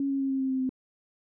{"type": "tone with pitch steps", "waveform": "sine", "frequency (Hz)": [276.8, 273.8, 270.8, 267.8, 264.9, 262, 259.2], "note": ["C#4", "C#4", "C#4", "C4", "C4", "C4", "C4"], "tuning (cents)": [-2, -21, -40, 40, 22, 2, -16], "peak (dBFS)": -25, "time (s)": [0, 0.693], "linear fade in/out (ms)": 2, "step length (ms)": 99, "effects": []}